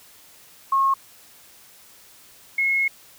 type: tone pair in turn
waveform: sine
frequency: 1085 / 2170 Hz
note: C#6 / C#7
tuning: -37 / -37 cents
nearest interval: octave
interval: 1200 cents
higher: second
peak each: -16 / -18 dBFS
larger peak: first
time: 0.72-0.94 / 2.58-2.88 s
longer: second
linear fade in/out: 5 ms
effects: white hiss -50 dBFS RMS until 3.18 s